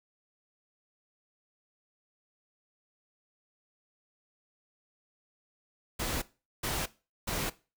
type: noise bursts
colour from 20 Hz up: pink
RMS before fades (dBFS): -33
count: 3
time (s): 5.99-7.5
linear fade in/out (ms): 10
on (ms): 230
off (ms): 410
effects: noise-tail reverb RT60 0.3 s tail -18 dB re dry